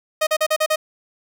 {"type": "tone bursts", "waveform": "sawtooth", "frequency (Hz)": 622.3, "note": "D#5", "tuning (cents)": 0, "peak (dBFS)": -12, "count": 6, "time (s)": [0.21, 0.76], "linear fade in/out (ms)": 10, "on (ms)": 60, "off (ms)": 38, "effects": []}